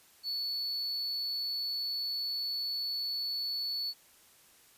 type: tone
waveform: triangle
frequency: 4435 Hz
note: C#8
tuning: in tune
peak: -31 dBFS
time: 0.23-3.94 s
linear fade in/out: 50 ms
effects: white hiss -61 dBFS RMS until 4.77 s + resampled to 32000 Hz